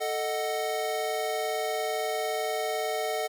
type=chord; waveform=square; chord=D# diminished; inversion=second; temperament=equal; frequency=440 / 622.3 / 740 Hz; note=A4 / D#5 / F#5; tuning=0 / 0 / 0 cents; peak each=-33 dBFS; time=0-3.28 s; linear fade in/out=20 ms; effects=none